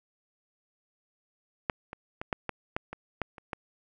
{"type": "clicks", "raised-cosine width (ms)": 0.5, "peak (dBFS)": [-11, -24, -20, -13, -16, -14, -23, -14, -30, -18], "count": 10, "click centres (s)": [1.698, 1.931, 2.215, 2.328, 2.493, 2.765, 2.93, 3.217, 3.382, 3.532], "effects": []}